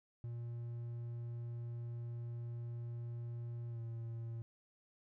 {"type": "tone with pitch glide", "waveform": "triangle", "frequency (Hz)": [118.3, 115.4], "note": ["A#2", "A#2"], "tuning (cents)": [26, -17], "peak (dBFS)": -39, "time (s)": [0.24, 4.42], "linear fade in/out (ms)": 0, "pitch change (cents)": -43, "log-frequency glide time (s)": [3.69, 3.8], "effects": []}